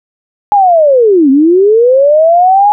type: linear two-way sweep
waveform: sine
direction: down then up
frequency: 842 to 260 to 842 Hz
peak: -3 dBFS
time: 0.52-2.72 s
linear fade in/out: 0 ms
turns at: 1.3 s
effects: none